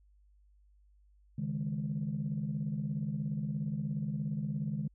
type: chord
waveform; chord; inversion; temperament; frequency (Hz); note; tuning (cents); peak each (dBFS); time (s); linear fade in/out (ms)
sine; C# suspended second; none; equal; 138.59 / 155.56 / 207.7; C#3 / D#3 / G#3; 0 / 0 / 0; -37 / -35 / -36; 1.38-4.88; 5
effects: tanh soft clip ceiling -25 dBFS + added 50 Hz sine -61 dBFS peak until 4.94 s